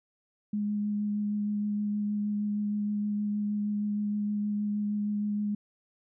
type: tone with vibrato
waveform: sine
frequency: 207.6 Hz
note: G#3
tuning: in tune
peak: -27 dBFS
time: 0.53-5.55 s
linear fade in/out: 5 ms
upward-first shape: sine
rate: 6.4 Hz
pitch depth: 11 cents each way
effects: none